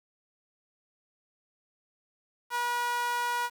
sawtooth tone with high-pass filter, 482.7 Hz, B4, 40 cents flat, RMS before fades -30 dBFS, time 2.5-3.5 s, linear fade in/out 50 ms, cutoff 1100 Hz, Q 4.9, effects 9-bit

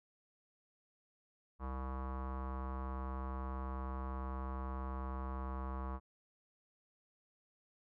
square tone with low-pass filter, 65.6 Hz, C2, 5 cents sharp, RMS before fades -41 dBFS, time 1.59-6 s, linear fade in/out 50 ms, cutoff 1100 Hz, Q 5, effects none

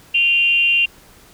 sine tone with frequency modulation, 2778 Hz, F7, 10 cents flat, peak -12 dBFS, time 0.14-0.86 s, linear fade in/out 10 ms, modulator 333 Hz, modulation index 0.41, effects pink hiss -47 dBFS RMS until 1.33 s

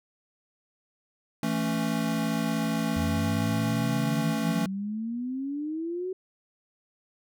square chord, A major, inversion second, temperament equal, 164.81 / 220 / 277.2 Hz, E3 / A3 / C#4, 0 / 0 / 0 cents, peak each -32 / -29 / -32 dBFS, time 1.43-4.66 s, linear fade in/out 2 ms
sine exponential sweep, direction up, 83.6 to 378.8 Hz, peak -29 dBFS, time 2.96-6.13 s, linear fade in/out 5 ms
effects none

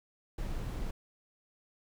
brown noise, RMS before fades -36 dBFS, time 0.38-0.91 s, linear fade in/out 5 ms, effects none

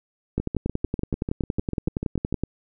two click trains, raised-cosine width 3 ms, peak -11 / -14 dBFS, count 23 / 14, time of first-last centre 0.38-2.436 / 0.4-2.326 s, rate 10.7 / 6.75 Hz, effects none

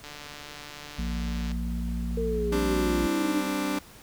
click train, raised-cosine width 0.2 ms, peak -24 dBFS, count 218, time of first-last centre 0.04-1.516 s, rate 147 Hz
harmonic tone, 58.27 Hz, A#1, in tune, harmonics 1 / 3 / 4, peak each -29 / -34 / -35 dBFS, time 0.98-3.07 s, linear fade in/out 10 ms
sine exponential sweep, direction down, 461.2 to 294.1 Hz, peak -27 dBFS, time 2.17-3.47 s, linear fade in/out 5 ms
sawtooth chord, G suspended fourth, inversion none, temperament just, 196 / 261.3 / 294 Hz, G3 / C4 / D4, 0 / -2 / +2 cents, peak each -29 / -29 / -24 dBFS, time 2.52-3.79 s, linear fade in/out 5 ms
effects pink hiss -50 dBFS RMS until 4.02 s

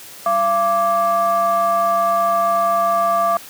triangle ring-modulated tone, 244.6 Hz, B3, 16 cents flat, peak -9 dBFS, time 0.26-3.37 s, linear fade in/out 2 ms, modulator 926 Hz, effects white hiss -38 dBFS RMS until 3.49 s + high-pass 80 Hz 12 dB/octave

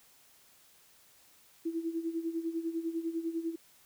sine tone with tremolo, 330 Hz, E4, 2 cents sharp, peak -29 dBFS, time 1.65-3.56 s, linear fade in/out 10 ms, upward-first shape sine, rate 10 Hz, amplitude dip 75%, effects white hiss -62 dBFS RMS until 3.85 s

